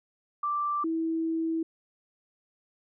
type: tone pair in turn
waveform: sine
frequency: 1174.7 / 325.5 Hz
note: D6 / E4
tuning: 0 / -22 cents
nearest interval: octave + minor seventh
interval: 2222 cents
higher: first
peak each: -26 dBFS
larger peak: neither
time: 0.43-0.84 / 0.84-1.63 s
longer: second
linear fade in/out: 5 ms
effects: none